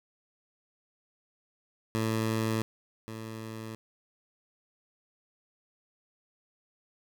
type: tone pair in turn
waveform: 15% pulse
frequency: 111.2 / 111.2 Hz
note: A2 / A2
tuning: +19 / +19 cents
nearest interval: unison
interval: 0 cents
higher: neither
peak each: -21 / -32 dBFS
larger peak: first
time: 1.95-2.62 / 3.08-3.75 s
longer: neither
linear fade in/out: 0 ms
effects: none